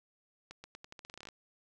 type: accelerating click train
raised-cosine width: 0.2 ms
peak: -30 dBFS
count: 15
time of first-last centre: 0.51-1.288 s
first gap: 130 ms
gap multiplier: 0.85
effects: none